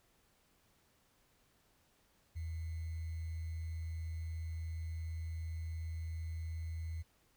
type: tone with sample-and-hold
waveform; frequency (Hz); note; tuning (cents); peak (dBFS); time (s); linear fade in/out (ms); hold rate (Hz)
sine; 81.4; E2; -21; -38; 2.35-7.03; 20; 2100
effects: pink hiss -72 dBFS RMS until 7.36 s